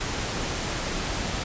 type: noise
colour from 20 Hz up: pink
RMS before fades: -29 dBFS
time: 0-1.44 s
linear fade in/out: 10 ms
effects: resampled to 16000 Hz